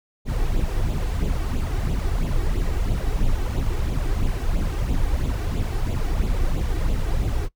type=noise with flanger; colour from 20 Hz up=brown; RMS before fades=-22 dBFS; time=0.25-7.49 s; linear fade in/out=50 ms; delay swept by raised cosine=0.27 to 2.67 ms; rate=3 Hz; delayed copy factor=+0.65; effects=noise-tail reverb RT60 0.1 s tail -20 dB re dry